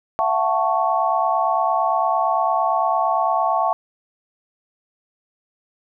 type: chord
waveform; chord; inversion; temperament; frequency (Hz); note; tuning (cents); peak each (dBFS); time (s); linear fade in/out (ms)
sine; F# minor seventh; third; equal with one note detuned; 671.2 / 740 / 880 / 1108.7; E5 / F#5 / A5 / C#6; +31 / 0 / 0 / 0; -22; 0.19-3.73; 0
effects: none